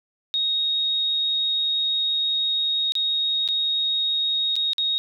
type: tone with dropouts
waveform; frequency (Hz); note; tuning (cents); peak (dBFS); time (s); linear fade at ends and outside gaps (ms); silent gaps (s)
sine; 3749; A#7; +9; -20; 0.34-4.98; 0; 2.921-2.953 / 3.477-3.487 / 4.556-4.564 / 4.733-4.782
effects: none